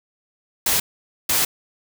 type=noise bursts at uneven times; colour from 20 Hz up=white; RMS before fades=-19 dBFS; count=2; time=0.66-0.8 / 1.29-1.45 s; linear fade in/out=5 ms; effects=none